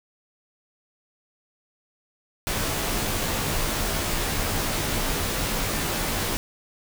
pink noise with comb filter, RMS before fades -26 dBFS, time 2.47-6.37 s, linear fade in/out 0 ms, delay 16 ms, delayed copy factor -0.65, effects none

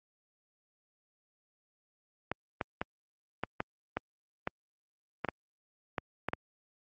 clicks, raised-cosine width 0.5 ms, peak -16 dBFS, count 12, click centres 2.316 / 2.612 / 2.815 / 3.436 / 3.604 / 3.97 / 4.474 / 5.247 / 5.287 / 5.982 / 6.286 / 6.334 s, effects high-pass 80 Hz 12 dB/octave + Opus 48 kbps

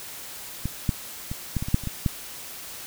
clicks, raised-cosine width 5 ms, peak -14 / -9 / -18 / -12 / -16 / -18 / -6 / -24 / -16 / -9 dBFS, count 10, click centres 0.656 / 0.892 / 1.315 / 1.567 / 1.625 / 1.685 / 1.744 / 1.837 / 1.873 / 2.062 s, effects white hiss -39 dBFS RMS until 2.86 s

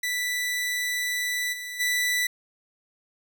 sawtooth tone with level steps, 1975.5 Hz, B6, in tune, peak -22 / -30 / -19 dBFS, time 0.03-2.27 s, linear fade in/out 5 ms, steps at 1.52 / 1.79 s, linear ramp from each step 20 ms, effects none

